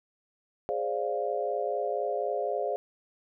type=chord; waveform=sine; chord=D half-diminished seventh; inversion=second; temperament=equal; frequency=415.3 / 523.3 / 587.3 / 698.5 Hz; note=Ab4 / C5 / D5 / F5; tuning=0 / 0 / 0 / 0 cents; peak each=-33 dBFS; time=0.69-2.76 s; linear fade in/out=0 ms; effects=none